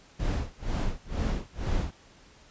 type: noise with tremolo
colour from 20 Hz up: brown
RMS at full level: -26 dBFS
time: 0.19-1.91 s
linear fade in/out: 10 ms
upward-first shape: sine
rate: 2.1 Hz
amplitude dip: 100%
effects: pink hiss -56 dBFS RMS until 2.5 s + resampled to 16000 Hz